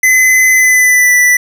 square tone with pitch glide, 2031 to 1975.5 Hz, B6 to B6, +48 to 0 cents, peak -6 dBFS, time 0.03-1.37 s, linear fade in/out 5 ms, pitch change -48 cents, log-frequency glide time 0.52-1.14 s, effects none

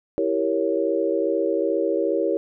sine chord, E diminished seventh, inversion none, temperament equal, 329.6 / 392 / 466.2 / 554.4 Hz, E4 / G4 / Bb4 / Db5, 0 / 0 / 0 / 0 cents, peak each -25 dBFS, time 0.18-2.37 s, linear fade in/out 0 ms, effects none

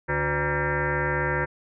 sine tone with frequency modulation, 722 Hz, F#5, 43 cents flat, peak -22 dBFS, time 0.08-1.46 s, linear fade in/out 20 ms, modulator 217 Hz, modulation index 5.5, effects none

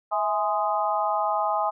harmonic tone with a mistuned harmonic, 207.7 Hz, G#3, in tune, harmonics 3 / 4 / 5 / 6, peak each -28 / -25 / -29 / -29 dBFS, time 0.11-1.71 s, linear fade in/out 20 ms, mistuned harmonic 3, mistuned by +75 cents, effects none

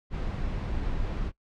brown noise, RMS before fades -30 dBFS, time 0.1-1.32 s, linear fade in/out 50 ms, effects noise-tail reverb RT60 0.1 s tail -20 dB re dry + low-pass 4000 Hz 12 dB/octave

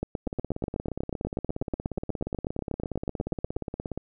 two click trains, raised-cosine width 2 ms, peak -18 / -15 dBFS, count 64 / 30, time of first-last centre 0.27-3.976 / 0.03-3.567 s, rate 17 / 8.2 Hz, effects none

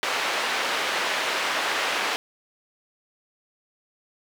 white band-pass noise, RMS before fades -26 dBFS, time 0.03-2.16 s, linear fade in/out 0 ms, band 440 to 2700 Hz, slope 12 dB/octave, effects none

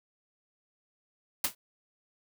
white noise with exponential decay, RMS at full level -23 dBFS, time 1.44-1.55 s, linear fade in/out 5 ms, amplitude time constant 23 ms, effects none

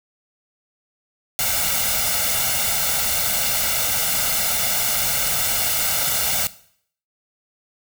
white noise with comb filter, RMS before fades -21 dBFS, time 1.39-6.47 s, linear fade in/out 0 ms, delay 1.4 ms, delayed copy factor +0.8, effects noise-tail reverb RT60 0.6 s tail -17 dB re dry

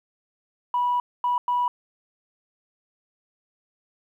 sine tone bursts at uneven times, 978 Hz, B5, 17 cents flat, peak -19 dBFS, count 3, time 0.74-1 / 1.24-1.38 / 1.48-1.68 s, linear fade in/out 2 ms, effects tanh soft clip ceiling -16 dBFS + 10-bit

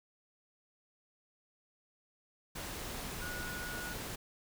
sine tone in noise, 1454 Hz, F#6, 31 cents flat, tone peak -42 dBFS, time 3.21-3.94 s, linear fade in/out 10 ms, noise pink, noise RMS -42 dBFS, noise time 2.55-4.16 s, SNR -3 dB, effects none

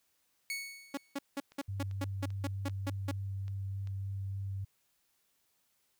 sawtooth tone with exponential decay, 2217 Hz, C#7, in tune, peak -30 dBFS, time 0.5-1.19 s, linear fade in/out 1 ms, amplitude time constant 150 ms
sawtooth tone bursts, 279.8 Hz, C#4, 16 cents sharp, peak -30 dBFS, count 11, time 0.94-3.114 s, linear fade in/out 5 ms, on 34 ms, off 180 ms
click train, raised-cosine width 0.2 ms, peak -38 dBFS, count 7, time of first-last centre 1.52-3.873 s, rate 2.55 Hz
sine tone with vibrato, 97.7 Hz, G2, 5 cents flat, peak -35 dBFS, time 1.68-4.65 s, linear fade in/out 10 ms, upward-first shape sine, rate 3.4 Hz, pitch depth 9 cents each way
effects white hiss -75 dBFS RMS until 5.99 s

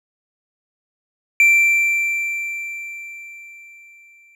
triangle tone with exponential decay, 2349 Hz, D7, in tune, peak -7 dBFS, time 1.4-4.35 s, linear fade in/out 1 ms, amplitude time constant 640 ms, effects none

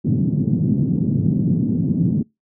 pink band-pass noise, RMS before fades -18 dBFS, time 0.04-2.23 s, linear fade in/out 10 ms, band 130 to 240 Hz, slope 24 dB/octave, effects noise-tail reverb RT60 0.2 s tail -26 dB re dry + high-pass 80 Hz 12 dB/octave

